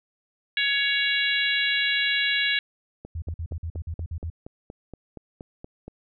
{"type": "harmonic tone", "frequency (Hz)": 559, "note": "C#5", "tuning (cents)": 14, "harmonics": [3, 4, 5, 6, 7], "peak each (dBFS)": [-26, -27, -28, -29, -29], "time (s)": [0.57, 2.59], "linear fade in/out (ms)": 2}
{"type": "click train", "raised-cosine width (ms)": 2, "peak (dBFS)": -25, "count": 13, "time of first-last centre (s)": [3.05, 5.88], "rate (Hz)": 4.24}
{"type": "tone bursts", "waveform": "sine", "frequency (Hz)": 82.41, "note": "E2", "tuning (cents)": 0, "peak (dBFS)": -28, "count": 10, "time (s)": [3.15, 4.301], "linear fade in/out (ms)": 5, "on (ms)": 71, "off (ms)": 49}
{"effects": []}